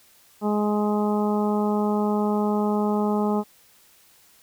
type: harmonic tone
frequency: 209 Hz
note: G#3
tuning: 11 cents sharp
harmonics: 1 / 2 / 3 / 4 / 5 / 6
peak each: -22 / -26 / -32 / -29 / -35 / -36 dBFS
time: 0.41-3.44 s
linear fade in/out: 50 ms
effects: white hiss -56 dBFS RMS until 4.42 s